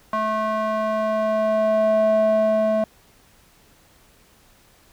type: tone with band-pass filter sweep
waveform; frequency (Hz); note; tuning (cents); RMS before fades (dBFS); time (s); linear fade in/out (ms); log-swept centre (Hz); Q
square; 217.3; A3; -21; -20; 0.13-2.84; 2; 980 to 560; 3.8
effects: pink hiss -55 dBFS RMS until 4.92 s